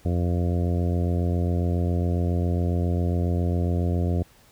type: harmonic tone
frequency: 87.31 Hz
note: F2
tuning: in tune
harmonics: 1 / 2 / 3 / 4 / 5 / 6 / 7 / 8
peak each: -22 / -28 / -32 / -34 / -36 / -38 / -39 / -40 dBFS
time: 0.05-4.23 s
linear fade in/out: 5 ms
effects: pink hiss -56 dBFS RMS until 4.51 s